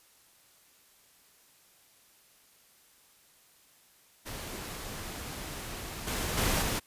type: noise with level steps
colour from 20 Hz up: pink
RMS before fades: -40 / -33 / -28 / -31 dBFS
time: 4.25-6.8 s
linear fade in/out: 20 ms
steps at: 6.07 / 6.37 / 6.62 s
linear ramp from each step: 5 ms
effects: white hiss -62 dBFS RMS until 6.86 s + resampled to 32000 Hz